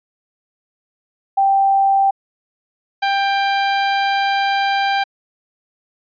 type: tone pair in turn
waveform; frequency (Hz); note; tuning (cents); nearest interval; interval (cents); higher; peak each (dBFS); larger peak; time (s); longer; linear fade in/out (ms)
sine / sawtooth; 784 / 791.3; G5 / G5; 0 / +16; unison; 16; second; -11; neither; 1.37-2.11 / 3.02-5.04; second; 10
effects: resampled to 11025 Hz